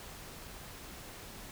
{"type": "silence", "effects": ["pink hiss -48 dBFS RMS until 1.51 s"]}